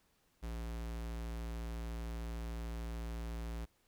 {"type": "tone", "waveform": "square", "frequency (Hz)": 57.1, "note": "A#1", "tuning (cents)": -35, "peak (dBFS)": -40, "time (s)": [0.42, 3.66], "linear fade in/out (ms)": 20, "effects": ["pink hiss -74 dBFS RMS until 3.87 s"]}